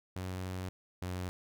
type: tone pair in turn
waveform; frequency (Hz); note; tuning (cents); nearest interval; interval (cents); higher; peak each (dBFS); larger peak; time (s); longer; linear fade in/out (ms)
sawtooth; 92.5 / 90.86; F#2 / F#2; 0 / -31; unison; 31; first; -33 / -32; second; 0.16-0.69 / 1.02-1.29; first; 0
effects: none